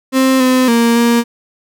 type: tone with pitch steps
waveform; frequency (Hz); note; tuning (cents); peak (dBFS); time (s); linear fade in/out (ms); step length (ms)
35% pulse; 263 / 256.3 / 233.2 / 235.3; C4 / C4 / A#3 / A#3; +9 / -36 / +1 / +16; -7; 0.12-1.24; 50; 280
effects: none